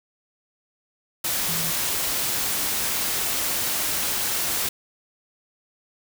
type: tone in noise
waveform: sine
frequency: 164.81 Hz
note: E3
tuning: in tune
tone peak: -33 dBFS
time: 1.48-1.71 s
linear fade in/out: 5 ms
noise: white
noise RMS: -25 dBFS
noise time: 1.24-4.69 s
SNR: -11 dB
effects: none